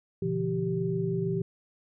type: tone cluster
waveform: sine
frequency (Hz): 121.1 / 142.9 / 169.7 / 388.7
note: B2 / D3 / F3 / G4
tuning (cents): -34 / -47 / -49 / -15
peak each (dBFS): -34 / -36 / -30 / -30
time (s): 0.22-1.42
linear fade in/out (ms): 5
effects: none